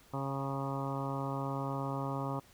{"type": "harmonic tone with a mistuned harmonic", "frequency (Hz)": 136.8, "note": "C#3", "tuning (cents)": -23, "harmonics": [1, 2, 3, 4, 5, 6, 7, 8, 9], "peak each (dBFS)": [-37, -40, -45, -43, -46, -45, -43, -45, -45], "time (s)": [0.13, 2.4], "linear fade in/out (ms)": 10, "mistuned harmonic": 5, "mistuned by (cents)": 21, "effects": ["pink hiss -61 dBFS RMS until 2.53 s"]}